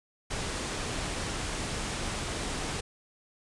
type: low-pass noise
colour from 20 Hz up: pink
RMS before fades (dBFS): -34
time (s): 0.3-2.81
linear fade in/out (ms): 10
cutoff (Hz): 10000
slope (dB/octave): 48
effects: resampled to 24000 Hz